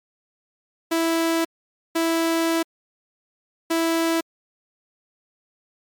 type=tone bursts at uneven times; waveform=sawtooth; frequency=329.6 Hz; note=E4; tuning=in tune; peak=-15 dBFS; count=3; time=0.91-1.45 / 1.95-2.63 / 3.7-4.21 s; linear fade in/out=10 ms; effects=MP3 96 kbps

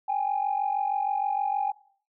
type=tone pair together; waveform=sine; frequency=789 / 835.4 Hz; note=G5 / G#5; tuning=+11 / +10 cents; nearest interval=minor second; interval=99 cents; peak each=-26 / -26 dBFS; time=0.08-1.72 s; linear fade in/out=10 ms; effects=noise-tail reverb RT60 0.5 s tail -21 dB re dry + tanh soft clip ceiling -18 dBFS

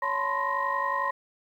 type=tone cluster; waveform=sine; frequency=558 / 888 / 1010 / 1061 / 1874 Hz; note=C#5 / A5 / B5 / C6 / A#6; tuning=+11 / +16 / +39 / +24 / +9 cents; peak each=-35 / -36 / -29 / -29 / -32 dBFS; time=0.02-1.11 s; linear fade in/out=5 ms; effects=tanh soft clip ceiling -15 dBFS + 10-bit

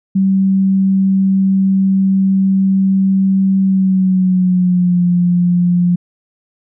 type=tone with pitch glide; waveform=sine; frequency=192.4 to 176.43 Hz; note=G3 to F3; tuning=-32 to +18 cents; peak=-9 dBFS; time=0.15-5.96 s; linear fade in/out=10 ms; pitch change=-150 cents; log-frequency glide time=3.62-5.04 s; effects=none

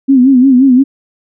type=tone with vibrato; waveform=sine; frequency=260.3 Hz; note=C4; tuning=9 cents flat; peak=-3 dBFS; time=0.08-0.84 s; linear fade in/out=20 ms; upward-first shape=sine; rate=5.7 Hz; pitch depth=100 cents each way; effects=none

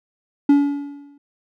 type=tone with exponential decay; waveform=triangle; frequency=284.9 Hz; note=C#4; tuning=48 cents sharp; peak=-6 dBFS; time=0.49-1.18 s; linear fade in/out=5 ms; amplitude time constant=150 ms; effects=none

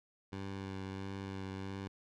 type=tone with vibrato; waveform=15% pulse; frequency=96.7 Hz; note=G2; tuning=23 cents flat; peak=-34 dBFS; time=0.32-1.88 s; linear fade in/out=10 ms; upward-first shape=sine; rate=1.5 Hz; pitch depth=17 cents each way; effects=low-pass 5000 Hz 12 dB/octave

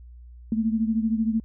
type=beating tone pair; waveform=sine; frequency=220 / 233 Hz; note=A3 / A#3; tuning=0 / -1 cents; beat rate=13 Hz; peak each=-22 / -27 dBFS; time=0.52-1.4 s; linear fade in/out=2 ms; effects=added 60 Hz sine -42 dBFS peak until 1.44 s

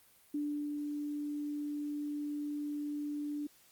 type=tone with ADSR envelope; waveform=sine; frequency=293.7 Hz; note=D4; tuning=in tune; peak=-32 dBFS; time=0.34-3.47 s; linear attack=6 ms; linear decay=350 ms; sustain=-3 dB; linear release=6 ms; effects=white hiss -64 dBFS RMS until 3.71 s + Opus 32 kbps

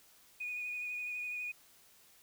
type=tone with vibrato; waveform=sine; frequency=2467 Hz; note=D#7; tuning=15 cents flat; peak=-36 dBFS; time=0.4-1.52 s; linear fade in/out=10 ms; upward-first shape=triangle; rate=12 Hz; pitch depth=25 cents each way; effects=tanh soft clip ceiling -32 dBFS + white hiss -63 dBFS RMS until 2.22 s

